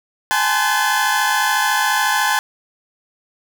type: tone cluster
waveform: 40% pulse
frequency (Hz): 822 / 876 / 1034 / 1517 / 1720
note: G#5 / A5 / C6 / F#6 / A6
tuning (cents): -18 / -8 / -21 / +43 / -40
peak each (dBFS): -21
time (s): 0.31-2.39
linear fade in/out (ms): 0
effects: none